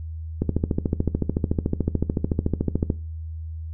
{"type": "click train", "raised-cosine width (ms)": 3, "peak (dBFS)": -8, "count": 35, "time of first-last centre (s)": [0.42, 2.902], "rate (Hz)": 13.7, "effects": ["noise-tail reverb RT60 0.3 s tail -18 dB re dry", "added 80 Hz sine -30 dBFS peak until 3.73 s"]}